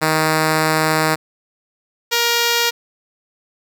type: tone pair in turn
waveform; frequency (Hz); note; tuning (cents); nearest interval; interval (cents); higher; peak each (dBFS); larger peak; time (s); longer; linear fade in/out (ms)
5% pulse; 157.2 / 471.1; D#3 / A#4; +18 / +18; octave + perfect fifth; 1900; second; -3; neither; 0.01-1.16 / 2.11-2.71; first; 20
effects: none